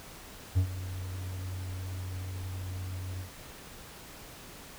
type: tone with ADSR envelope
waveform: triangle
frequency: 92.5 Hz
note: F#2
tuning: in tune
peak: -18 dBFS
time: 0.55-3.29 s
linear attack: 25 ms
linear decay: 89 ms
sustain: -15 dB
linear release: 80 ms
effects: pink hiss -48 dBFS RMS until 4.78 s